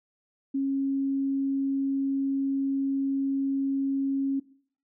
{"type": "tone", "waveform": "sine", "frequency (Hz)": 273, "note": "C#4", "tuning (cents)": -26, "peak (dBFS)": -24, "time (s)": [0.54, 4.4], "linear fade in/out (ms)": 10, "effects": ["noise-tail reverb RT60 0.5 s tail -18 dB re dry"]}